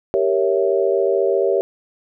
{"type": "chord", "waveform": "sine", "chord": "G diminished seventh", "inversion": "none", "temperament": "equal", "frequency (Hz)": [392, 466.2, 554.4, 659.3], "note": ["G4", "Bb4", "Db5", "Fb5"], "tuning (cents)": [0, 0, 0, 0], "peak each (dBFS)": [-18, -21, -20, -24], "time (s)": [0.14, 1.61], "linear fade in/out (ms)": 0, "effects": []}